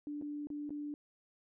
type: tone with dropouts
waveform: sine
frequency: 293.7 Hz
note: D4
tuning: in tune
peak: -38 dBFS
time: 0.07-0.94 s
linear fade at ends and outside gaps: 1 ms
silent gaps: 0.214-0.222 / 0.471-0.502 / 0.694-0.705 s
effects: none